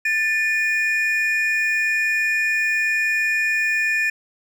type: tone pair together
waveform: triangle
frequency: 1770 / 2443 Hz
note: A6 / D#7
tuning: +10 / -32 cents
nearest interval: tritone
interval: 558 cents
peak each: -19 dBFS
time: 0.05-4.1 s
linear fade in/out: 5 ms
effects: none